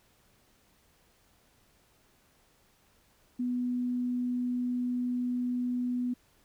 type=tone; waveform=sine; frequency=246.9 Hz; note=B3; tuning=in tune; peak=-28 dBFS; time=3.39-6.14 s; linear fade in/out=10 ms; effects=pink hiss -66 dBFS RMS until 6.44 s